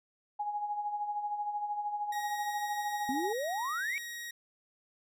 sine tone with tremolo, 830 Hz, G#5, 1 cent flat, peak -30 dBFS, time 0.39-3.33 s, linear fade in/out 10 ms, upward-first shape sine, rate 13 Hz, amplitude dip 55%
sawtooth tone, 1891 Hz, A#6, 24 cents sharp, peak -36 dBFS, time 2.12-4.31 s, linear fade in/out 5 ms
sine exponential sweep, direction up, 246.9 to 2352 Hz, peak -32 dBFS, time 3.09-3.98 s, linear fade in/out 0 ms
effects none

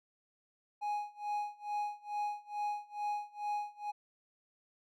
triangle tone with tremolo, 830.6 Hz, G#5, in tune, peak -30 dBFS, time 0.81-3.92 s, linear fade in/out 20 ms, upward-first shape sine, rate 2.3 Hz, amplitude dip 95%, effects none

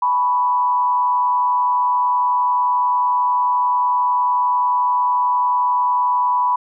sine tone with frequency modulation, 987.8 Hz, B5, in tune, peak -14 dBFS, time 0.02-6.56 s, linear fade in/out 5 ms, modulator 135 Hz, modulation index 0.42, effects none

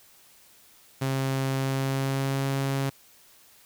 sawtooth tone with pitch glide, 134.2 to 136.55 Hz, C3 to C#3, +44 to -26 cents, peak -21 dBFS, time 1.01-2.9 s, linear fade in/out 10 ms, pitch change +30 cents, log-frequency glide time 1.59-2.49 s, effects white hiss -56 dBFS RMS until 3.65 s

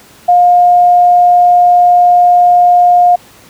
sine tone, 710 Hz, F5, 28 cents sharp, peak -3 dBFS, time 0.28-3.16 s, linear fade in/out 10 ms, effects pink hiss -40 dBFS RMS until 3.49 s + high-pass 80 Hz 12 dB/octave

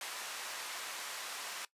pink band-pass noise, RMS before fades -43 dBFS, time 0.01-1.65 s, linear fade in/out 2 ms, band 930 to 11000 Hz, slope 12 dB/octave, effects noise-tail reverb RT60 0.1 s tail -18 dB re dry + resampled to 32000 Hz

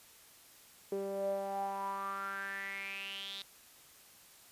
sawtooth tone with band-pass filter sweep, 196.4 Hz, G3, 4 cents sharp, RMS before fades -39 dBFS, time 0.92-3.42 s, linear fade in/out 0 ms, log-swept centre 430 to 3800 Hz, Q 7.7, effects white hiss -59 dBFS RMS until 4.51 s + resampled to 32000 Hz

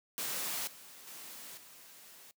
white noise with level steps, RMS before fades -37 / -53 / -48 / -55 dBFS, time 0.18-2.31 s, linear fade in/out 0 ms, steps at 0.67 / 1.07 / 1.57 s, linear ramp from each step 5 ms, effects noise-tail reverb RT60 0.1 s tail -22 dB re dry + high-pass 150 Hz 12 dB/octave

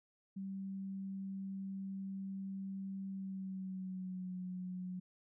sine tone with pitch glide, 193.6 to 182.73 Hz, G3 to F#3, -21 to -21 cents, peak -40 dBFS, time 0.36-5 s, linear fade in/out 10 ms, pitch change -100 cents, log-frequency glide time 3.1-4.36 s, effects none

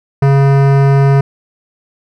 sine tone with hard clipping, 138.2 Hz, C#3, 5 cents flat, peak -8 dBFS, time 0.22-1.21 s, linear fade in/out 5 ms, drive 18 dB, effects none

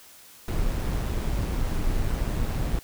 brown noise with amplitude modulation, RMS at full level -24 dBFS, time 0.48-2.79 s, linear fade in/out 2 ms, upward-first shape sine, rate 122 Hz, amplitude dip 35%, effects white hiss -50 dBFS RMS until 2.83 s

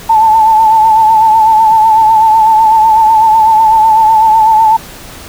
sine tone with vibrato, 880 Hz, A5, in tune, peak -3 dBFS, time 0.09-4.77 s, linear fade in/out 10 ms, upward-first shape triangle, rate 8 Hz, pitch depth 56 cents each way, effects pink hiss -30 dBFS RMS until 5.28 s

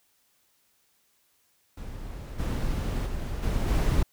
brown noise with level steps, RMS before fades -38 / -28 / -32 / -26 / -23 dBFS, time 1.77-4.03 s, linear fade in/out 5 ms, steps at 2.38 / 3.05 / 3.42 / 3.67 s, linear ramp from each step 20 ms, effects white hiss -68 dBFS RMS until 4.12 s

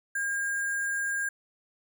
sine tone with sample-and-hold, 1616 Hz, G#6, 48 cents flat, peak -27 dBFS, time 0.15-1.29 s, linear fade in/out 5 ms, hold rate 8820 Hz, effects none

